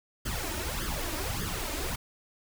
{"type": "noise with flanger", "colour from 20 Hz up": "pink", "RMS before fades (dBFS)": -33, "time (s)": [0.25, 1.96], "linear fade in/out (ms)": 10, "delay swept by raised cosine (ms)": [0.61, 3.31], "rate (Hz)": 1.7, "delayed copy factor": 0.75, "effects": []}